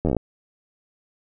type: slowing click train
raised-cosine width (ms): 2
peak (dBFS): -9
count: 9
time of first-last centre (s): 0.05-0.167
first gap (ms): 11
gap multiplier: 1.08
effects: none